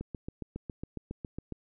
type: click train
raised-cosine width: 3 ms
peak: -24 dBFS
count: 12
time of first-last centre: 0.01-1.523 s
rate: 7.27 Hz
effects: none